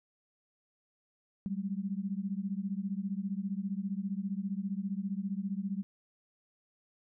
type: beating tone pair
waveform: sine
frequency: 190 / 205 Hz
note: F#3 / G#3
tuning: +46 / -22 cents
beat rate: 15 Hz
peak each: -35 / -36 dBFS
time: 1.46-5.83 s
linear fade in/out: 0 ms
effects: none